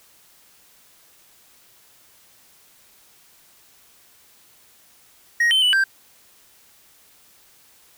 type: tone with pitch steps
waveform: triangle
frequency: 1881 / 3081 / 2969 / 1575 Hz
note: A#6 / G7 / F#7 / G6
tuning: +15 / -31 / +5 / +8 cents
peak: -13 dBFS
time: 5.4-5.84 s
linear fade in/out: 5 ms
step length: 110 ms
effects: white hiss -54 dBFS RMS until 7.97 s